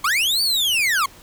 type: linear two-way sweep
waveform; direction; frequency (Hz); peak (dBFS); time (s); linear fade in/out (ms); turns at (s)
40% pulse; up then down; 1034 to 4629 to 1034; -16; 0.04-1.06; 5; 0.42
effects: pink hiss -46 dBFS RMS until 1.22 s